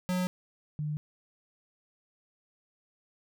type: tone pair in turn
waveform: square / sine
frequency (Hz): 182 / 150.36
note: F#3 / D3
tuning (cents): -28 / +41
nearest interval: minor third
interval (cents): 331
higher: first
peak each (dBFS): -28 / -30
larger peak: first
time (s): 0.09-0.27 / 0.79-0.97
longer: neither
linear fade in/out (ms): 0
effects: none